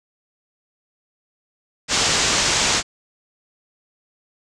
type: low-pass noise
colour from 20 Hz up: white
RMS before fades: -19 dBFS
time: 1.88-2.83 s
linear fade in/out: 50 ms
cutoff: 7600 Hz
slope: 48 dB/octave
effects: none